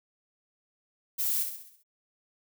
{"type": "noise with echo", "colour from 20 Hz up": "violet", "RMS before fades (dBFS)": -29, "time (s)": [1.18, 1.44], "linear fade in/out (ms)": 20, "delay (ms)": 66, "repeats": 6, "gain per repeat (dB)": -6, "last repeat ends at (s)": 1.836, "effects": []}